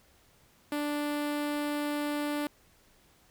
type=tone with notch filter; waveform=sawtooth; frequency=293.7 Hz; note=D4; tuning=in tune; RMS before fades=-32 dBFS; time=0.72-2.47 s; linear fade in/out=2 ms; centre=6200 Hz; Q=1.8; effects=pink hiss -63 dBFS RMS until 3.3 s